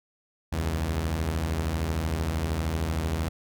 sawtooth beating tone pair, 68.3 / 81.3 Hz, C#2 / E2, -25 / -23 cents, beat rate 13 Hz, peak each -28 / -23 dBFS, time 0.52-3.29 s, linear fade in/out 10 ms, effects none

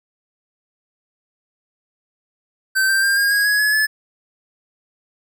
square tone with pitch steps, 1547 / 1571.3 / 1596 / 1621.1 / 1646.6 / 1672.5 / 1698.7 / 1725.5 Hz, G6 / G6 / G6 / G#6 / G#6 / G#6 / G#6 / A6, -23 / +4 / +31 / -42 / -15 / +12 / +39 / -34 cents, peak -15 dBFS, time 2.75-3.87 s, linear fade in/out 20 ms, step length 140 ms, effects none

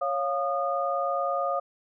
sine tone cluster, 552 / 701 / 1225 Hz, C#5 / F5 / D#6, -7 / +6 / -27 cents, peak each -29 dBFS, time 0.01-1.6 s, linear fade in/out 10 ms, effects none

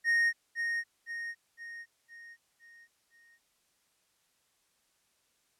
triangle tone with echo, 1858 Hz, A#6, 6 cents flat, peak -22 dBFS, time 0.04-0.33 s, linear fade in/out 50 ms, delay 510 ms, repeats 6, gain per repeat -6 dB, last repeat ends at 3.39 s, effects white hiss -73 dBFS RMS until 5.59 s + low-pass 11000 Hz 12 dB/octave

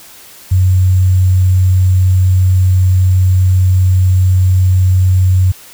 sine tone with sample-and-hold, 92.5 Hz, F#2, in tune, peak -6 dBFS, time 0.51-5.52 s, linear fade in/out 10 ms, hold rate 7350 Hz, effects white hiss -37 dBFS RMS until 5.73 s

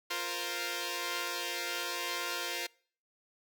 5% pulse chord, F suspended fourth, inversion none, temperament equal, 349.2 / 466.2 / 523.3 Hz, F4 / Bb4 / C5, 0 / 0 / 0 cents, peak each -27 dBFS, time 0.1-2.67 s, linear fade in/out 10 ms, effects noise-tail reverb RT60 0.5 s tail -25 dB re dry

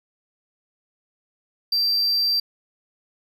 triangle tone, 4699 Hz, D8, in tune, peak -17 dBFS, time 1.72-2.4 s, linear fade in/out 5 ms, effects none

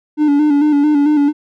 triangle tone with vibrato, 293.7 Hz, D4, in tune, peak -7 dBFS, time 0.17-1.33 s, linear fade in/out 50 ms, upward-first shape square, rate 4.5 Hz, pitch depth 45 cents each way, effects none

